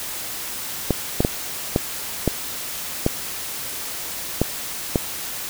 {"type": "clicks", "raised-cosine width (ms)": 2, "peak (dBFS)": -3, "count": 8, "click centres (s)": [0.907, 1.205, 1.249, 1.761, 2.277, 3.064, 4.416, 4.958], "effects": ["white hiss -30 dBFS RMS until 5.49 s"]}